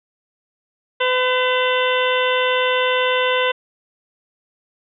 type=harmonic tone with a mistuned harmonic; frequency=506 Hz; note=B4; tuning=42 cents sharp; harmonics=1 / 2 / 3 / 4 / 5 / 6 / 7; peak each=-19 / -22 / -24 / -25 / -26 / -27 / -27 dBFS; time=1-3.52 s; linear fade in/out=10 ms; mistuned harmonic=5; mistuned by=+110 cents; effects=none